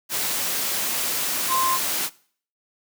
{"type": "tone in noise", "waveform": "sine", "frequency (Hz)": 1046.5, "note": "C6", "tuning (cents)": 0, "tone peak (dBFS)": -20, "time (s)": [1.48, 1.79], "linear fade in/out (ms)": 50, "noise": "white", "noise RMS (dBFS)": -25, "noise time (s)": [0.09, 2.1], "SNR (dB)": 2, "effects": ["noise-tail reverb RT60 0.5 s tail -21 dB re dry", "high-pass 150 Hz 12 dB/octave"]}